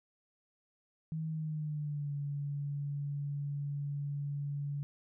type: tone with pitch glide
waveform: sine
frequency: 158.8 to 143.12 Hz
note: D#3 to D3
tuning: +36 to -44 cents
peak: -34 dBFS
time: 1.12-4.83 s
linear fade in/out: 0 ms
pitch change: -180 cents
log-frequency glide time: 1.29-2.13 s
effects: none